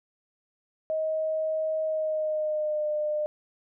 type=tone with pitch glide; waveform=sine; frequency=630 to 603.3 Hz; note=D#5 to D5; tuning=+21 to +46 cents; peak=-25 dBFS; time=0.9-3.26 s; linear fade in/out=0 ms; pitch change=-75 cents; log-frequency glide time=1.84-2.87 s; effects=none